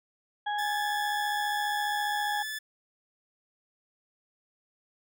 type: harmonic tone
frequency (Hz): 830.6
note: G#5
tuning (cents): 0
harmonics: 1 / 2 / 4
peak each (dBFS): -29 / -35 / -41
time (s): 0.46-2.43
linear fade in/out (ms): 10
type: tone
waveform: sawtooth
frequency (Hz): 1736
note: A6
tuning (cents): -24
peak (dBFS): -30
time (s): 0.58-2.59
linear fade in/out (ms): 10
effects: none